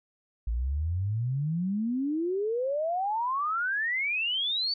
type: exponential sweep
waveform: sine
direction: up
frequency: 54 to 4600 Hz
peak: -26 dBFS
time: 0.47-4.74 s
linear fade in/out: 5 ms
effects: none